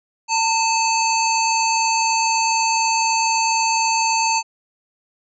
harmonic tone with a mistuned harmonic, 904 Hz, A5, 47 cents sharp, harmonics 1 / 3 / 5 / 7 / 8, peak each -18 / -23 / -25 / -26 / -27 dBFS, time 0.28-4.43 s, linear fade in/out 50 ms, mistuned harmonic 3, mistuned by -67 cents, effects none

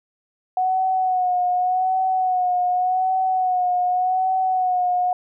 sine tone with vibrato, 737 Hz, F#5, 7 cents flat, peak -17 dBFS, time 0.57-5.13 s, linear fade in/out 2 ms, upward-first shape sine, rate 0.86 Hz, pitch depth 40 cents each way, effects none

